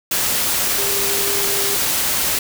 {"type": "tone in noise", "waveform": "sine", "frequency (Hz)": 400, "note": "G4", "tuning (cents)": 35, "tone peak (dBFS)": -26, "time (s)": [0.78, 1.75], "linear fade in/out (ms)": 5, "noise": "white", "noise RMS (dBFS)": -19, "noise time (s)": [0.11, 2.39], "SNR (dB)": -10, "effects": []}